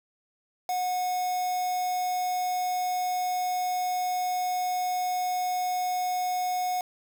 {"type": "tone with quantisation", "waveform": "triangle", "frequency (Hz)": 730, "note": "F#5", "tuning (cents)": -24, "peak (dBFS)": -24, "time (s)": [0.69, 6.81], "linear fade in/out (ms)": 2, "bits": 6, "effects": []}